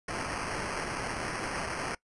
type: noise with sample-and-hold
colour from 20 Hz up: blue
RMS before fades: -35 dBFS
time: 0.08-1.95 s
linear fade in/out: 5 ms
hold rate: 3675 Hz
effects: noise-tail reverb RT60 0.1 s tail -21 dB re dry + resampled to 24000 Hz